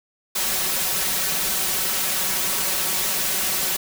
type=noise with comb filter; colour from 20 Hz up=white; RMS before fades=-23 dBFS; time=0.35-3.77 s; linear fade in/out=10 ms; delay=5.3 ms; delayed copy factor=+0.8; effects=none